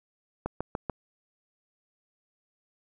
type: click train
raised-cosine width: 1 ms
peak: -16 dBFS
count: 4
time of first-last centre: 0.46-0.897 s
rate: 6.86 Hz
effects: none